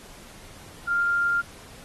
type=tone; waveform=sine; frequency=1396.9 Hz; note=F6; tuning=in tune; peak=-20 dBFS; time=0.87-1.42 s; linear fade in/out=20 ms; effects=pink hiss -47 dBFS RMS until 1.84 s + AAC 32 kbps